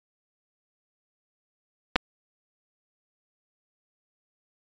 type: clicks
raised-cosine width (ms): 0.3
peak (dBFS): -4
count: 2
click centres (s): 1.958 / 1.962
effects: resampled to 16000 Hz